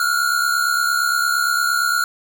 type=tone pair together; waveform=square; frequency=1367 / 1435.7 Hz; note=F6 / F6; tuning=-37 / +47 cents; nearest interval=minor second; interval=84 cents; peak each=-21 / -19 dBFS; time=0-2.04 s; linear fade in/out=2 ms; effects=7-bit